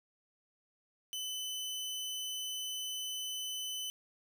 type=tone; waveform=sawtooth; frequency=3020 Hz; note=F#7; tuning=35 cents sharp; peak=-34 dBFS; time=1.13-3.9 s; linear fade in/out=0 ms; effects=none